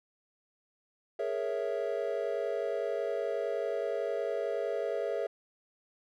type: chord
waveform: triangle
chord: A# half-diminished seventh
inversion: third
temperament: equal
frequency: 415.3 / 466.2 / 554.4 / 659.3 Hz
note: G#4 / A#4 / C#5 / E5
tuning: 0 / 0 / 0 / 0 cents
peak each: -34 dBFS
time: 1.19-5.27 s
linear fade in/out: 5 ms
effects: none